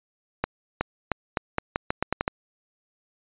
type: accelerating click train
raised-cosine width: 0.5 ms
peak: -8 dBFS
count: 11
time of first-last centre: 0.44-2.279 s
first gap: 370 ms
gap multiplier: 0.83
effects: resampled to 8000 Hz